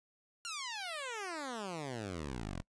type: exponential sweep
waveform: 10% pulse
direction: down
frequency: 1430 to 39.9 Hz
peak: -31 dBFS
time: 0.45-2.62 s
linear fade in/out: 0 ms
effects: noise-tail reverb RT60 0.1 s tail -24 dB re dry + resampled to 22050 Hz